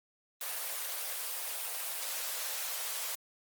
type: high-pass noise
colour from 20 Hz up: white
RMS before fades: -37 dBFS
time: 0.41-3.15 s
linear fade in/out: 2 ms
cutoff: 470 Hz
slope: 48 dB/octave
effects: Opus 24 kbps